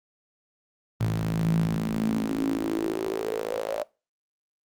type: tone with high-pass filter sweep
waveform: sawtooth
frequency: 54.5 Hz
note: A1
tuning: 16 cents flat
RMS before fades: -27 dBFS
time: 1-3.83 s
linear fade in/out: 5 ms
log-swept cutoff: 120 to 590 Hz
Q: 7.7
effects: noise-tail reverb RT60 0.3 s tail -22 dB re dry + Opus 24 kbps